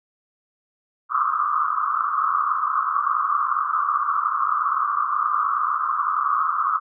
white band-pass noise, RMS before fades -22 dBFS, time 1.09-6.8 s, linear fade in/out 50 ms, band 1100 to 1300 Hz, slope 96 dB/octave, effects none

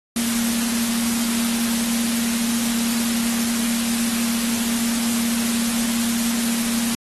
sine tone in noise, 233.1 Hz, A#3, in tune, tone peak -21 dBFS, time 0.16-6.95 s, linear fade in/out 2 ms, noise white, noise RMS -25 dBFS, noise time 0.16-6.95 s, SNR +1 dB, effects AAC 32 kbps

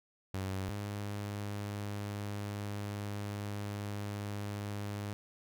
sawtooth tone pair in turn, 95.6 / 102.43 Hz, G2 / G#2, -43 / -23 cents, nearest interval minor second, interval 120 cents, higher second, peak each -31 / -33 dBFS, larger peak first, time 0.34-0.69 / 0.69-5.13 s, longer second, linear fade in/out 0 ms, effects none

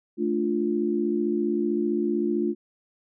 sine chord, D minor, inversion second, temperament equal, 220 / 293.7 / 349.2 Hz, A3 / D4 / F4, 0 / 0 / 0 cents, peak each -27 / -28 / -25 dBFS, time 0.17-2.55 s, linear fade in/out 50 ms, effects none

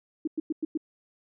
sine tone bursts, 314.3 Hz, D#4, 18 cents sharp, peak -25 dBFS, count 5, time 0.25-0.775 s, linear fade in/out 5 ms, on 25 ms, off 100 ms, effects none

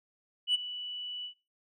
sine tone with ADSR envelope, 2960 Hz, F#7, in tune, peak -20 dBFS, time 0.47-1.34 s, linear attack 74 ms, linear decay 20 ms, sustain -16 dB, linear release 94 ms, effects noise-tail reverb RT60 0.3 s tail -22 dB re dry + tanh soft clip ceiling -21 dBFS

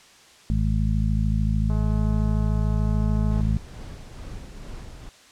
harmonic tone, 53.5 Hz, A1, 48 cents flat, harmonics 1 / 2 / 3 / 4, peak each -22 / -25 / -27 / -28 dBFS, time 0.5-3.57 s, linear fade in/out 0 ms
click train, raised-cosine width 1 ms, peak -26 dBFS, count 365, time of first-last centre 1.7-3.409 s, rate 213 Hz
brown noise with tremolo, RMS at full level -36 dBFS, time 3.31-5.09 s, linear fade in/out 0 ms, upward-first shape sine, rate 2.3 Hz, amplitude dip 45%
effects white hiss -51 dBFS RMS until 5.31 s + low-pass 7000 Hz 12 dB/octave

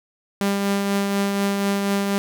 sawtooth tone with tremolo, 199.3 Hz, G3, 29 cents sharp, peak -14 dBFS, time 0.41-2.18 s, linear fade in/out 0 ms, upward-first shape triangle, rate 4.1 Hz, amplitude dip 35%, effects none

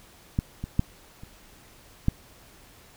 clicks, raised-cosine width 5 ms, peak -11 / -19 / -8 / -29 / -8 dBFS, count 5, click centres 0.389 / 0.64 / 0.794 / 1.235 / 2.084 s, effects pink hiss -53 dBFS RMS until 2.96 s

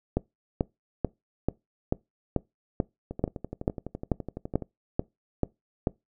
two click trains, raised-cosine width 2 ms, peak -21 / -10 dBFS, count 19 / 14, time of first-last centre 3.11-4.623 / 0.17-5.872 s, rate 11.9 / 2.28 Hz, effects noise-tail reverb RT60 0.2 s tail -23 dB re dry

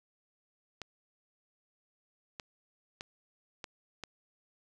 clicks, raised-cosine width 0.2 ms, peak -23 dBFS, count 5, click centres 0.817 / 2.398 / 3.009 / 3.642 / 4.037 s, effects none

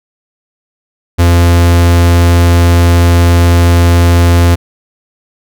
45% pulse tone, 86.1 Hz, F2, 24 cents flat, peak -4 dBFS, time 1.18-4.56 s, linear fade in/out 20 ms, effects none

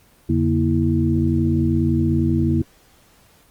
sine tone cluster, 87.2 / 144.1 / 236.4 / 326.7 Hz, F2 / D3 / A#3 / E4, -2 / -33 / +24 / -15 cents, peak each -21 dBFS, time 0.29-2.62 s, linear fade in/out 5 ms, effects pink hiss -54 dBFS RMS until 3.5 s + Opus 24 kbps

